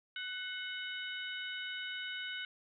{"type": "harmonic tone with a mistuned harmonic", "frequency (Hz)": 746, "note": "F#5", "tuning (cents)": 14, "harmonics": [2, 3, 4, 5], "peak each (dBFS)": [-42, -46, -43, -47], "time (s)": [0.16, 2.45], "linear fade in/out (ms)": 2, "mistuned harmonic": 3, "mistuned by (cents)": -52, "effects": []}